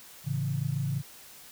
sine chord, A major, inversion none, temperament equal, 110 / 138.59 / 164.81 Hz, A2 / C#3 / E3, 0 / 0 / 0 cents, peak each -34 / -29 / -35 dBFS, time 0.24-1.03 s, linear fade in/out 50 ms, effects white hiss -50 dBFS RMS until 1.51 s

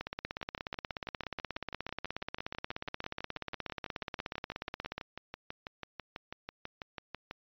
two click trains, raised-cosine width 0.3 ms, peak -24 / -20 dBFS, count 44 / 84, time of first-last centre 0.25-7.311 / 0.01-4.98 s, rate 6.09 / 16.7 Hz, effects resampled to 11025 Hz

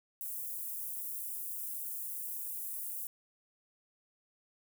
white high-pass noise, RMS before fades -40 dBFS, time 0.21-3.07 s, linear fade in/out 0 ms, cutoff 10000 Hz, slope 24 dB/octave, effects none

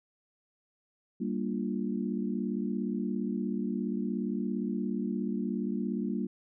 sine chord, G minor seventh, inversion none, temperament equal, 196 / 233.1 / 293.7 / 349.2 Hz, G3 / Bb3 / D4 / F4, 0 / 0 / 0 / 0 cents, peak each -33 / -33 / -38 / -39 dBFS, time 1.2-6.27 s, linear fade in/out 10 ms, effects none

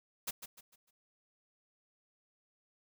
white noise with echo, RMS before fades -37 dBFS, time 0.27-0.31 s, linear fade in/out 10 ms, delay 150 ms, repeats 4, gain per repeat -9 dB, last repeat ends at 0.91 s, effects none

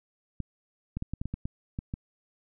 clicks, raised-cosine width 5 ms, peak -20 dBFS, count 10, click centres 0.403 / 0.97 / 1.024 / 1.136 / 1.215 / 1.256 / 1.34 / 1.455 / 1.789 / 1.939 s, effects none

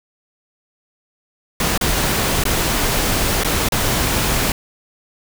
pink noise with dropouts, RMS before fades -18 dBFS, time 1.6-4.52 s, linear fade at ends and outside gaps 2 ms, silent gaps 1.777-1.811 / 2.438-2.453 / 3.436-3.446 / 3.687-3.721 s, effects none

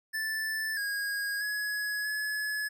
square tone with pitch steps, 1758 / 1639 / 1684 / 1704 Hz, A6 / G#6 / G#6 / G#6, -2 / -23 / +24 / +44 cents, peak -31 dBFS, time 0.13-2.69 s, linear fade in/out 20 ms, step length 640 ms, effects none

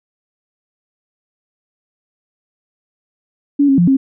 sine tone with pitch steps, 284.7 / 271.8 / 174.3 / 268.7 Hz, C#4 / C#4 / F3 / C4, +46 / -34 / -3 / +46 cents, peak -8 dBFS, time 3.59-3.97 s, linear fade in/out 10 ms, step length 95 ms, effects none

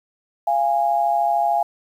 sine tone pair together, 690 / 823.4 Hz, F5 / G#5, -21 / -15 cents, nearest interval minor third, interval 306 cents, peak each -19 dBFS, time 0.47-1.63 s, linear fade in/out 5 ms, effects 8-bit

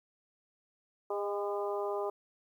harmonic tone with a mistuned harmonic, 202.8 Hz, G#3, 41 cents flat, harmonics 2 / 3 / 4 / 5 / 6, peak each -34 / -38 / -40 / -42 / -44 dBFS, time 1.1-2.1 s, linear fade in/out 5 ms, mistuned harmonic 3, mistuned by +24 cents, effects 11-bit

